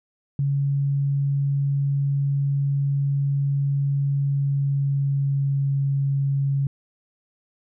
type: tone with pitch glide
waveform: sine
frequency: 140 to 138.55 Hz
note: C#3 to C#3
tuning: +18 to -1 cents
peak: -19 dBFS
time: 0.39-6.67 s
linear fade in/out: 2 ms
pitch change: -19 cents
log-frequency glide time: 4.18-5.75 s
effects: none